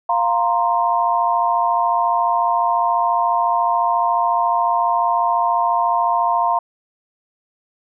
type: chord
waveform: sine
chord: F suspended fourth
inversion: none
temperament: equal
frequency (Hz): 698.5 / 932.3 / 1046.5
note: F5 / Bb5 / C6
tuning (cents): 0 / 0 / 0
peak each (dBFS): -19 / -18 / -20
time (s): 0.09-6.59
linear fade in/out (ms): 5
effects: none